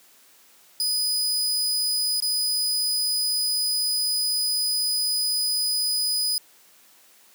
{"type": "tone with dropouts", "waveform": "sawtooth", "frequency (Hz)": 4978, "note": "D#8", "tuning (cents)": 0, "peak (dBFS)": -19, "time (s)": [0.8, 6.38], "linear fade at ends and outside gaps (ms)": 1, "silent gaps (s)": [2.202, 2.223], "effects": ["white hiss -55 dBFS RMS until 7.34 s", "high-pass 200 Hz 12 dB/octave"]}